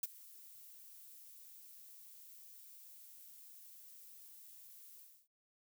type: noise with ADSR envelope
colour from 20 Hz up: violet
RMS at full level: -35 dBFS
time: 0.03-5.28 s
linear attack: 5 ms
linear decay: 26 ms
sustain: -22 dB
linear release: 300 ms
effects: none